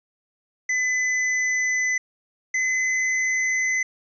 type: tone pair in turn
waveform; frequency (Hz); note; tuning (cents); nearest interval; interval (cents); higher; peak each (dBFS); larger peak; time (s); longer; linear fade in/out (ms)
square; 2011 / 2033; B6 / B6; +31 / +50; unison; 19; second; -21; neither; 0.69-1.98 / 2.54-3.83; neither; 5
effects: resampled to 16000 Hz + 10-bit